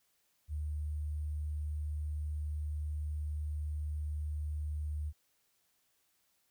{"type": "tone with sample-and-hold", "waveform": "sine", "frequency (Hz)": 75.3, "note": "D2", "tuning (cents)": 44, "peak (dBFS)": -34, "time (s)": [0.48, 5.13], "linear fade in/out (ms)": 50, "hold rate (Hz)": 8820, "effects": ["white hiss -75 dBFS RMS until 6.5 s"]}